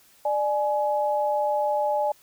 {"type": "tone pair together", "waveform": "sine", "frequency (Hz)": [595, 841.5], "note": ["D5", "G#5"], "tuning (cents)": [22, 23], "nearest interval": "tritone", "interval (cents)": 601, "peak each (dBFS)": -24, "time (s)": [0.25, 2.12], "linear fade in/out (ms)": 5, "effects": ["white hiss -57 dBFS RMS until 2.22 s"]}